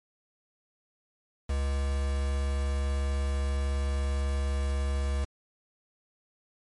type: tone with quantisation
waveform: triangle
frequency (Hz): 69.2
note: C#2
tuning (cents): -2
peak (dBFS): -24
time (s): 1.49-5.25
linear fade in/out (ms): 10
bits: 6
effects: MP3 48 kbps